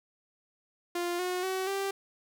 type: tone with pitch steps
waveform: sawtooth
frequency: 349.2 / 363 / 377.3 / 392.2 Hz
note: F4 / F#4 / F#4 / G4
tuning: 0 / -33 / +34 / +1 cents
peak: -26 dBFS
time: 0.95-1.91 s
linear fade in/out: 5 ms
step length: 240 ms
effects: none